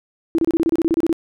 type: tone bursts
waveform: sine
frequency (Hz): 329.6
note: E4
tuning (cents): 0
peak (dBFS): -13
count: 13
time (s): 0.35-1.128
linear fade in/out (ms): 0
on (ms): 34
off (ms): 28
effects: none